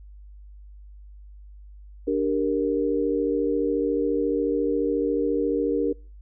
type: chord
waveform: sine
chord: G minor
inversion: second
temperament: equal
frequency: 293.7 / 392 / 466.2 Hz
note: D4 / G4 / Bb4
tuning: 0 / 0 / 0 cents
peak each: -25 / -27 / -24 dBFS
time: 2.07-5.93 s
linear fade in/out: 10 ms
effects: noise-tail reverb RT60 0.4 s tail -26 dB re dry + added 50 Hz sine -42 dBFS peak until 6.21 s